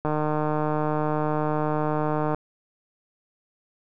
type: click train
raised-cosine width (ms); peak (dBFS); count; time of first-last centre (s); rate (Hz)
1; -12; 350; 0.05-2.346; 152
effects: none